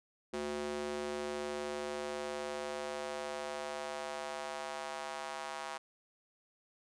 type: tone with high-pass filter sweep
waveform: square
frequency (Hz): 73.42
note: D2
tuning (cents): 0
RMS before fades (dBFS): -40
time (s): 0.33-5.78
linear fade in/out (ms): 10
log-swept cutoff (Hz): 330 to 850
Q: 1.8
effects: resampled to 22050 Hz